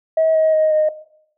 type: tone with pitch steps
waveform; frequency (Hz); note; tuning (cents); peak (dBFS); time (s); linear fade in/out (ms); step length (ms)
sine; 641 / 632.9 / 624.9 / 617; E5 / D#5 / D#5 / D#5; -49 / +29 / +7 / -15; -11; 0.17-0.89; 5; 180
effects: noise-tail reverb RT60 0.7 s tail -17 dB re dry + tanh soft clip ceiling -8 dBFS